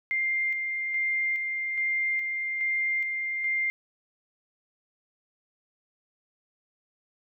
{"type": "tone with tremolo", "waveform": "sine", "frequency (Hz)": 2103, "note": "C7", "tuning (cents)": 8, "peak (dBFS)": -24, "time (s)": [0.11, 3.7], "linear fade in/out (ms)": 0, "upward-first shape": "square", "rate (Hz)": 1.2, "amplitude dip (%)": 35, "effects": []}